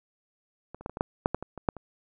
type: clicks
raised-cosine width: 1 ms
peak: -26 / -30 / -18 / -25 / -21 / -10 / -8 / -13 / -22 / -25 / -9 / -27 dBFS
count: 12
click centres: 0.746 / 0.81 / 0.861 / 0.896 / 0.971 / 1.009 / 1.259 / 1.346 / 1.426 / 1.577 / 1.688 / 1.767 s
effects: none